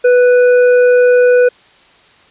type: tone with hard clipping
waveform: sine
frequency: 493.9 Hz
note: B4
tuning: in tune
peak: -7 dBFS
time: 0.04-1.49 s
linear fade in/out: 10 ms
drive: 7 dB
effects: white hiss -46 dBFS RMS until 2.3 s + resampled to 8000 Hz